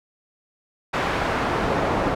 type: noise with band-pass filter sweep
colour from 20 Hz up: brown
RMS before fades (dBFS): -23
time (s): 0.93-2.15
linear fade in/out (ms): 10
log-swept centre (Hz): 1500 to 830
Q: 0.73
effects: none